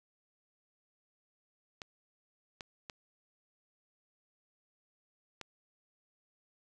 clicks, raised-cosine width 0.2 ms, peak -25 dBFS, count 4, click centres 1.818 / 2.608 / 2.898 / 5.413 s, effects none

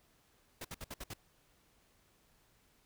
pink noise bursts, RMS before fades -44 dBFS, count 6, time 0.61-1.137 s, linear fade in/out 5 ms, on 37 ms, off 61 ms, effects pink hiss -70 dBFS RMS until 2.85 s

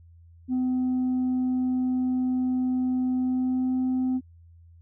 sine tone with pitch glide, 254.5 to 256.7 Hz, C4 to C4, -48 to -33 cents, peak -20 dBFS, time 0.48-4.21 s, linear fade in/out 50 ms, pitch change +15 cents, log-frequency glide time 3.16-3.76 s, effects tanh soft clip ceiling -21 dBFS + added 84 Hz sine -49 dBFS peak until 4.81 s

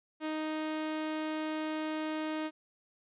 sawtooth tone, 311.1 Hz, D#4, in tune, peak -29 dBFS, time 0.2-2.51 s, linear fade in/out 50 ms, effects resampled to 8000 Hz

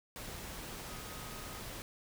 sine tone in noise, 1257 Hz, D#6, 17 cents sharp, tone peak -54 dBFS, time 0.88-1.6 s, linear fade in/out 0 ms, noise pink, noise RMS -45 dBFS, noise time 0.16-1.82 s, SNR -12 dB, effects none

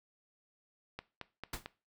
click train, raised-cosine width 0.3 ms, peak -25 dBFS, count 4, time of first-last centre 0.99-1.66 s, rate 4.48 Hz
pink noise with exponential decay, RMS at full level -35 dBFS, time 1.53-1.66 s, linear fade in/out 5 ms, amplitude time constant 27 ms
effects noise-tail reverb RT60 0.3 s tail -18 dB re dry

